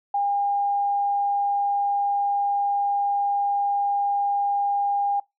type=tone; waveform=sine; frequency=807 Hz; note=G#5; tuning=50 cents flat; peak=-20 dBFS; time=0.14-5.2 s; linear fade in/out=5 ms; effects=noise-tail reverb RT60 0.2 s tail -25 dB re dry